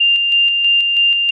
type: tone with tremolo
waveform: sine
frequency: 2794 Hz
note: F7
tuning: in tune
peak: -9 dBFS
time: 0-1.31 s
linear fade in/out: 10 ms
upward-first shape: square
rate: 3.1 Hz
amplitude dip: 35%
effects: none